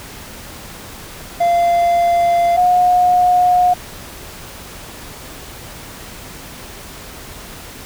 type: tone pair in turn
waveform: triangle / sine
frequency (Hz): 691 / 720.6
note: F5 / F#5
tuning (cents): -19 / -46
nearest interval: minor second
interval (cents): 73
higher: second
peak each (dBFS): -9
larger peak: neither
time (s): 1.4-2.57 / 2.57-3.74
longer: neither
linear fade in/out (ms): 10
effects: pink hiss -34 dBFS RMS until 7.85 s